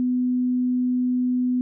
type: tone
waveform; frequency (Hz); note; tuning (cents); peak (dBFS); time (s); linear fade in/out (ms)
sine; 250; B3; +21; -19; 0-1.61; 0
effects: none